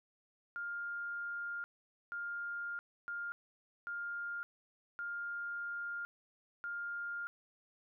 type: tone bursts at uneven times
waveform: sine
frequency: 1406 Hz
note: F6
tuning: 11 cents sharp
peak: -38 dBFS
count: 6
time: 0.56-1.64 / 2.12-2.79 / 3.08-3.32 / 3.87-4.43 / 4.99-6.05 / 6.64-7.27 s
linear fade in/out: 0 ms
effects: none